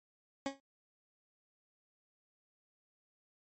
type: tone with exponential decay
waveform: 20% pulse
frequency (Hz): 274.1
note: C#4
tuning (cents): -19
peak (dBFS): -26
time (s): 0.46-0.6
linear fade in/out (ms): 1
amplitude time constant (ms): 29
effects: MP3 32 kbps